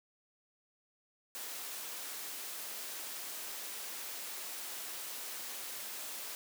white high-pass noise, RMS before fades -43 dBFS, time 1.35-6.35 s, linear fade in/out 0 ms, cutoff 300 Hz, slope 12 dB/octave, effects none

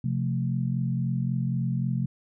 sine chord, F major, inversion second, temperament equal, 130.81 / 174.61 / 220 Hz, C3 / F3 / A3, 0 / 0 / 0 cents, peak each -26 / -30 / -32 dBFS, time 0.04-2.06 s, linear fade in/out 5 ms, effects none

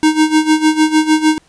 square tone with tremolo, 311.1 Hz, D#4, in tune, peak -7 dBFS, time 0.03-1.38 s, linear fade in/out 0 ms, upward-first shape sine, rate 6.6 Hz, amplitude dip 80%, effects pink hiss -52 dBFS RMS until 1.48 s + resampled to 22050 Hz

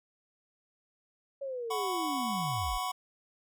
sine linear sweep, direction down, 561 to 30.87 Hz, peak -34 dBFS, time 1.41-2.78 s, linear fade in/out 10 ms
square chord, F# suspended fourth, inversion none, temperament equal with one note detuned, 740 / 999.8 / 1108.7 Hz, F#5 / B5 / C#6, 0 / +21 / 0 cents, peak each -37 dBFS, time 1.7-2.92 s, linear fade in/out 10 ms
effects none

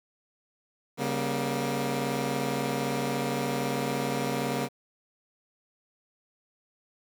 15% pulse chord, G diminished, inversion second, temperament equal with one note detuned, 138.59 / 196 / 236.9 Hz, Db3 / G3 / Bb3, 0 / 0 / +28 cents, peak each -25 / -29 / -24 dBFS, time 0.97-4.69 s, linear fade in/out 50 ms, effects 9-bit

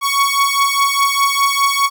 sawtooth beating tone pair, 1112 / 1116.9 Hz, C#6 / C#6, +5 / +13 cents, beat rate 4.9 Hz, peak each -12 dBFS, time 0.01-1.9 s, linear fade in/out 50 ms, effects none

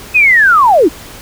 sine linear sweep, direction down, 2571 to 260.6 Hz, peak -4 dBFS, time 0.14-0.89 s, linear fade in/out 20 ms, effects pink hiss -32 dBFS RMS until 1.21 s

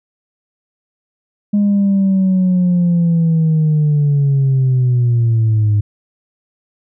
sine linear sweep, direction down, 206.4 to 102.7 Hz, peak -8 dBFS, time 1.53-5.81 s, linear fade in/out 10 ms, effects tanh soft clip ceiling -8 dBFS

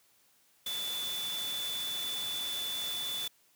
sine tone in noise, 3483 Hz, A7, 18 cents flat, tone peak -34 dBFS, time 0.66-3.28 s, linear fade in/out 5 ms, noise white, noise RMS -41 dBFS, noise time 0.66-3.28 s, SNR +4 dB, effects white hiss -67 dBFS RMS until 3.55 s + high-pass 80 Hz 12 dB/octave

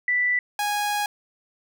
sine / sawtooth tone pair in turn, 1975.5 / 826.8 Hz, B6 / G#5, 0 / -8 cents, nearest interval octave + minor third, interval 1508 cents, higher first, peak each -19 dBFS, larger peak neither, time 0.08-0.39 / 0.59-1.06 s, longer second, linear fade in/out 2 ms, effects none

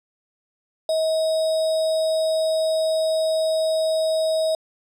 sine tone with sample-and-hold, 638 Hz, D#5, 43 cents sharp, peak -18 dBFS, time 0.89-4.55 s, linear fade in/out 2 ms, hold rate 4410 Hz, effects low-pass 9000 Hz 12 dB/octave

